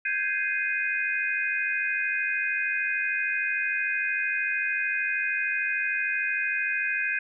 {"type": "chord", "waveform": "sine", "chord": "Ab major seventh", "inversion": "third", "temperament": "equal", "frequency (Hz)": [1568, 1661.2, 2093, 2489], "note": ["G6", "Ab6", "C7", "Eb7"], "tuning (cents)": [0, 0, 0, 0], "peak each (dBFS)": [-30, -31, -34, -28], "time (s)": [0.05, 7.19], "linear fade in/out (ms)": 5, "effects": []}